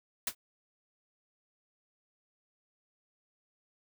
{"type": "noise with exponential decay", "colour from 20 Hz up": "white", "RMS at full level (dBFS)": -26, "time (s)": [0.27, 0.35], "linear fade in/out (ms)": 5, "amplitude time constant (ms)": 16, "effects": []}